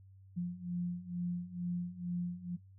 sine beating tone pair, 174.61 / 176.81 Hz, F3 / F3, 0 / +22 cents, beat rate 2.2 Hz, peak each -40 / -37 dBFS, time 0.36-2.57 s, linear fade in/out 20 ms, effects noise-tail reverb RT60 0.3 s tail -26 dB re dry + added 96 Hz sine -55 dBFS peak until 2.78 s

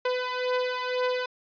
sawtooth beating tone pair, 501 / 503 Hz, B4 / B4, +25 / +32 cents, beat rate 2 Hz, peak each -24 / -26 dBFS, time 0.05-1.26 s, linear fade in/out 5 ms, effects resampled to 11025 Hz

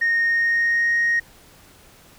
sine tone with pitch glide, 1851 to 1869.3 Hz, A#6 to A#6, -13 to +4 cents, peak -15 dBFS, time 0.01-1.2 s, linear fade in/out 10 ms, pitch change +17 cents, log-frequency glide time 0.3-0.96 s, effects tanh soft clip ceiling -14 dBFS + pink hiss -50 dBFS RMS until 2.18 s

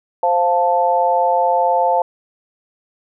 sine chord, F major, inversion second, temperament equal, 523.3 / 698.5 / 880 Hz, C5 / F5 / A5, 0 / 0 / 0 cents, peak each -18 / -17 / -16 dBFS, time 0.23-2.02 s, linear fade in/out 2 ms, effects none

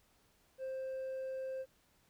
sine tone with hard clipping, 526 Hz, C5, 9 cents sharp, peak -39 dBFS, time 0.58-1.66 s, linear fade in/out 50 ms, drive 2 dB, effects pink hiss -71 dBFS RMS until 2.09 s

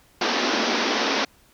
pink band-pass noise, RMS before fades -23 dBFS, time 0.21-1.25 s, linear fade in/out 5 ms, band 210 to 5900 Hz, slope 96 dB/octave, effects pink hiss -57 dBFS RMS until 1.53 s

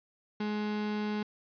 35% pulse tone, 210.4 Hz, G#3, 23 cents sharp, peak -29 dBFS, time 0.4-1.23 s, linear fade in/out 5 ms, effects resampled to 11025 Hz

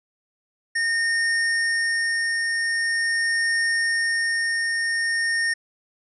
square tone with tremolo, 1835 Hz, A#6, 28 cents flat, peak -20 dBFS, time 0.75-5.54 s, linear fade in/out 10 ms, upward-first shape triangle, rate 0.44 Hz, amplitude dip 25%, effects resampled to 24000 Hz

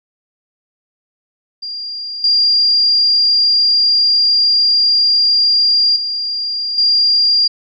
sine tone with level steps, 4789 Hz, D8, 33 cents sharp, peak -22 / -9 / -17 / -9 dBFS, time 1.62-7.48 s, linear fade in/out 10 ms, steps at 2.24 / 5.96 / 6.78 s, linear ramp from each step 2 ms, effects none

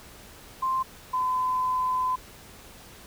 sine tone pair in turn, 1046.5 / 1016.7 Hz, C6 / B5, 0 / +50 cents, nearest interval minor second, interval 50 cents, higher first, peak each -23 dBFS, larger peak neither, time 0.62-0.83 / 1.13-2.16 s, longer second, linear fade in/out 10 ms, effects pink hiss -48 dBFS RMS until 3.06 s

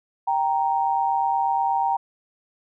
sine tone pair together, 784 / 932.3 Hz, G5 / A#5, 0 / 0 cents, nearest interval minor third, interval 300 cents, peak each -22 dBFS, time 0.27-1.97 s, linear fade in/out 10 ms, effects none

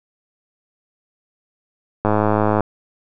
click train, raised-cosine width 1 ms, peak -3 dBFS, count 60, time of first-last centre 2.05-2.607 s, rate 106 Hz, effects none

